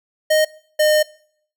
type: tone pair in turn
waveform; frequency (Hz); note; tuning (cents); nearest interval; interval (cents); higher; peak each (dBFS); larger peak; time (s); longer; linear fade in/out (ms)
square; 620 / 610.4; D#5 / D#5; -6 / -33; unison; 27; first; -13 / -13; neither; 0.3-0.45 / 0.79-1.03; second; 10
effects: noise-tail reverb RT60 0.6 s tail -22 dB re dry